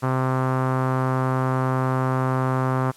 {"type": "tone with low-pass filter", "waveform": "sawtooth", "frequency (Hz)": 130.1, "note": "C3", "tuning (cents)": -9, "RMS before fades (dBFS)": -22, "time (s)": [0.02, 2.92], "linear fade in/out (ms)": 20, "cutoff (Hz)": 1200, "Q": 2.7, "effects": ["white hiss -50 dBFS RMS until 2.96 s", "low-pass 11000 Hz 12 dB/octave"]}